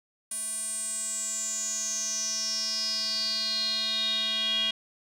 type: tone with band-pass filter sweep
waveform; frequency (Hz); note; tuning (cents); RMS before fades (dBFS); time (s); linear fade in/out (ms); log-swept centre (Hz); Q
square; 220; A3; 0; -30; 0.31-4.71; 5; 9600 to 3200; 9.8
effects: none